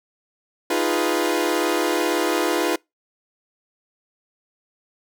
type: chord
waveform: sawtooth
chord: F half-diminished seventh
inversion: third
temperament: equal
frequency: 311.1 / 349.2 / 415.3 / 493.9 Hz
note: Eb4 / F4 / Ab4 / Cb5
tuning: 0 / 0 / 0 / 0 cents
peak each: -21 / -19 / -23 / -22 dBFS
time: 0.7-2.76 s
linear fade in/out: 5 ms
effects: noise-tail reverb RT60 0.2 s tail -26 dB re dry